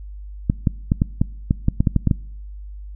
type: clicks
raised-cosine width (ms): 5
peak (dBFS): -3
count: 12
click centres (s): 0.499 / 0.672 / 0.919 / 1.019 / 1.215 / 1.509 / 1.684 / 1.805 / 1.872 / 1.963 / 2.073 / 2.112
effects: noise-tail reverb RT60 0.7 s tail -24 dB re dry + added 50 Hz sine -32 dBFS peak until 2.95 s